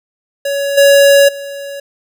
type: tone with level steps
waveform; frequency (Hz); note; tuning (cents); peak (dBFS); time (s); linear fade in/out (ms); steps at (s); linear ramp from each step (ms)
square; 561; C#5; +21; -15 / -5 / -24; 0.45-1.8; 5; 0.77 / 1.28; 10
effects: none